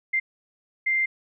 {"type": "tone bursts at uneven times", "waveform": "sine", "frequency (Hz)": 2093, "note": "C7", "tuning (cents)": 0, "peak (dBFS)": -20, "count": 2, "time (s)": [[0.13, 0.2], [0.86, 1.06]], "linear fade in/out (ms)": 10, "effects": []}